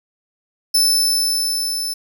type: tone with level ramp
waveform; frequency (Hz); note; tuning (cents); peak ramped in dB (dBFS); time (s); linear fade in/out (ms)
sawtooth; 5274; E8; 0; -9 to -19; 0.74-1.94; 10
effects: 8-bit